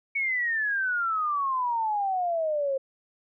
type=exponential sweep; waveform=sine; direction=down; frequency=2242 to 529 Hz; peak=-24 dBFS; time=0.15-2.78 s; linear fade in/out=10 ms; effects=none